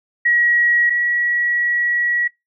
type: tone pair in turn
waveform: sine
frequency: 1910 / 1923.3 Hz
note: A#6 / B6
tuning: +42 / -46 cents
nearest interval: unison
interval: 12 cents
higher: second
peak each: -12 / -15 dBFS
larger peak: first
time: 0.25-0.9 / 0.9-2.28 s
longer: second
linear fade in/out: 10 ms
effects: noise-tail reverb RT60 0.2 s tail -24 dB re dry